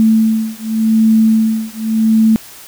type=beating tone pair; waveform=sine; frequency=220.8 / 221.67 Hz; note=A3 / A3; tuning=+6 / +13 cents; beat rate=0.87 Hz; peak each=-12 dBFS; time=0-2.36 s; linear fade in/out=0 ms; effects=white hiss -36 dBFS RMS until 2.67 s